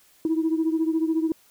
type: beating tone pair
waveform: sine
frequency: 318.9 / 332.9 Hz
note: D#4 / E4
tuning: +43 / +17 cents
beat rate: 14 Hz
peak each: -21 / -25 dBFS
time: 0.25-1.32 s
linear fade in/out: 2 ms
effects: tanh soft clip ceiling -15 dBFS + white hiss -58 dBFS RMS until 1.5 s